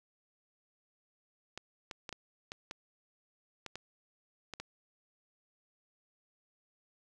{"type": "clicks", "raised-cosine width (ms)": 0.2, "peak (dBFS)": -24, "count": 10, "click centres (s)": [1.576, 1.912, 2.092, 2.127, 2.519, 2.711, 3.663, 3.756, 4.537, 4.6], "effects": []}